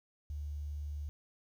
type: tone with quantisation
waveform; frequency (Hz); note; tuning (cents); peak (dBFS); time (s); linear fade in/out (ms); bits
sine; 73.5; D2; +2; -37; 0.3-1.09; 0; 11
effects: none